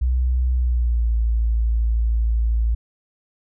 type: tone with pitch glide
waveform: sine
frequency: 62.6 to 56.42 Hz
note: B1 to A1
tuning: +24 to +44 cents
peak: -16 dBFS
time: 0.01-2.75 s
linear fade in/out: 10 ms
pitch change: -180 cents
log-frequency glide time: 0.53-1.14 s
effects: none